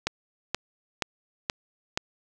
click train, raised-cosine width 0.2 ms, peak -8 dBFS, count 5, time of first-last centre 0.07-1.975 s, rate 2.1 Hz, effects none

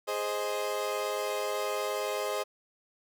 30% pulse chord, Ab major, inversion none, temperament equal, 415.3 / 523.3 / 622.3 Hz, Ab4 / C5 / Eb5, 0 / 0 / 0 cents, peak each -32 dBFS, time 0.07-2.44 s, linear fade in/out 20 ms, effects none

